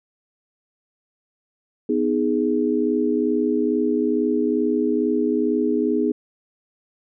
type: chord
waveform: sine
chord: G# minor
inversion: first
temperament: just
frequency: 249.2 / 311.5 / 415.3 Hz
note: B3 / D#4 / G#4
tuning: +16 / +2 / 0 cents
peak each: -22 dBFS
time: 1.89-6.12 s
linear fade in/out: 5 ms
effects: none